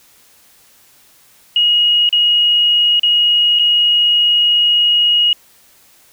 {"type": "tone with dropouts", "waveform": "sine", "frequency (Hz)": 2886, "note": "F#7", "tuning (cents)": -44, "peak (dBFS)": -9, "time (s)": [1.56, 5.33], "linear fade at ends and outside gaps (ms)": 2, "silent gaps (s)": [[2.091, 2.127], [2.996, 3.032], [3.589, 3.594]], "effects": ["white hiss -49 dBFS RMS until 6.12 s"]}